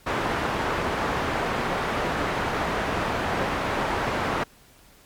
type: low-pass noise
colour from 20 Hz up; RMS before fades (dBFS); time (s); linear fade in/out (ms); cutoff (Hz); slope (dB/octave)
white; -26; 0.06-4.44; 10; 1300; 12
effects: pink hiss -54 dBFS RMS until 5.05 s + MP3 96 kbps